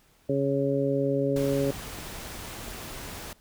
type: harmonic tone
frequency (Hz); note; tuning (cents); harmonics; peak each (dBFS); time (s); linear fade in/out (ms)
138.59; C#3; 0; 1 / 2 / 3 / 4; -30 / -28 / -28 / -28; 0.29-1.71; 5
type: noise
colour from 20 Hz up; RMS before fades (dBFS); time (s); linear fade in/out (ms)
pink; -39; 1.36-3.33; 2
type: clicks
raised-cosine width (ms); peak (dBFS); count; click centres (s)
2; -29; 4; 1.716 / 1.987 / 2.354 / 2.682
effects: pink hiss -62 dBFS RMS until 3.4 s